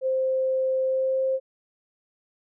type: tone with pitch glide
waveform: sine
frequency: 523.3 to 527.9 Hz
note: C5 to C5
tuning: 0 to +15 cents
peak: -21 dBFS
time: 0.01-1.4 s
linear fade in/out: 50 ms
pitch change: +15 cents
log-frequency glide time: 0.84-1.23 s
effects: none